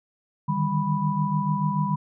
sine tone cluster, 150.6 / 157.4 / 197.9 / 987 Hz, D3 / D#3 / G3 / B5, +44 / +20 / +17 / -1 cents, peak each -27 dBFS, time 0.48-1.96 s, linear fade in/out 10 ms, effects none

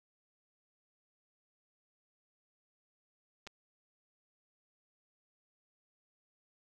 clicks, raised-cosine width 0.2 ms, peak -30 dBFS, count 2, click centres 3.468 / 3.473 s, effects none

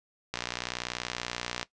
click train, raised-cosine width 0.2 ms, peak -14 dBFS, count 79, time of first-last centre 0.34-1.629 s, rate 60.5 Hz, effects noise-tail reverb RT60 0.1 s tail -17 dB re dry + resampled to 22050 Hz

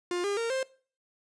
45% pulse tone with pitch steps, 353.6 / 403.8 / 461.2 / 526.7 Hz, F4 / G#4 / A#4 / C5, +22 / -49 / -19 / +11 cents, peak -28 dBFS, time 0.11-0.63 s, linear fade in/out 2 ms, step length 130 ms, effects noise-tail reverb RT60 0.4 s tail -20 dB re dry + resampled to 22050 Hz

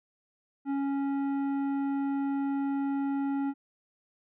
sine tone with tanh clipping, 277.2 Hz, C#4, in tune, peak -29 dBFS, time 0.65-3.54 s, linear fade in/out 50 ms, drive 11 dB, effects none

